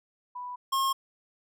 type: tone pair in turn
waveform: sine / square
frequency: 987.8 / 1076.3 Hz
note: B5 / C6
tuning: 0 / +49 cents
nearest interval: minor second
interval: 149 cents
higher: second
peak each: -35 / -25 dBFS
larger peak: second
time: 0.35-0.56 / 0.72-0.93 s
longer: neither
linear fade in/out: 10 ms
effects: none